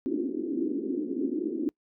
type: band-pass noise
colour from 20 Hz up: pink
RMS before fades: -30 dBFS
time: 0.06-1.69 s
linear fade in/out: 0 ms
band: 260 to 360 Hz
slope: 48 dB/octave
effects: noise-tail reverb RT60 0.1 s tail -26 dB re dry